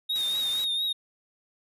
triangle tone with vibrato, 3718 Hz, A#7, 5 cents flat, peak -24 dBFS, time 0.09-0.93 s, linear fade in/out 10 ms, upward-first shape triangle, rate 4.3 Hz, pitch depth 60 cents each way
white noise, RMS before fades -40 dBFS, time 0.15-0.65 s, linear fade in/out 10 ms
effects resampled to 32000 Hz

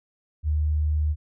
sine tone, 76 Hz, D#2, 40 cents flat, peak -20 dBFS, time 0.43-1.16 s, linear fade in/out 50 ms, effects none

